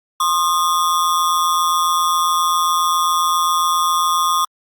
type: ring-modulated tone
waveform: square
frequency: 1146 Hz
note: D6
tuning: 43 cents flat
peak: -12 dBFS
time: 0.2-4.45 s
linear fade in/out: 5 ms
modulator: 83.7 Hz
effects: Opus 48 kbps